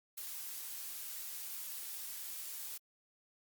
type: noise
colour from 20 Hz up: blue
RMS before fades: -44 dBFS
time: 0.17-2.78 s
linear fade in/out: 10 ms
effects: Opus 48 kbps